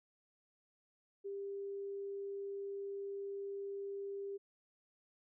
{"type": "tone", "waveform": "sine", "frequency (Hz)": 397.5, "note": "G4", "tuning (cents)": 24, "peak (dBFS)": -40, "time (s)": [1.24, 4.38], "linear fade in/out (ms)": 20, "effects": []}